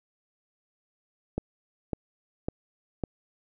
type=click train; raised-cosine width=2 ms; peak=-15 dBFS; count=4; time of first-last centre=1.38-3.037 s; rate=1.81 Hz; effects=none